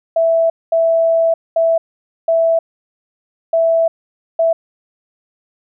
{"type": "tone bursts at uneven times", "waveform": "sine", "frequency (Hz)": 659.3, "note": "E5", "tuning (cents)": 0, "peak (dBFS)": -10, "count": 6, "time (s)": [[0.16, 0.5], [0.72, 1.34], [1.56, 1.78], [2.28, 2.59], [3.53, 3.88], [4.39, 4.53]], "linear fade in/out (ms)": 5, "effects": []}